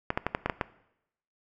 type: clicks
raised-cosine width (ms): 0.5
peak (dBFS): -11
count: 7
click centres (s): 0.104 / 0.175 / 0.266 / 0.349 / 0.46 / 0.498 / 0.612
effects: noise-tail reverb RT60 0.8 s tail -18 dB re dry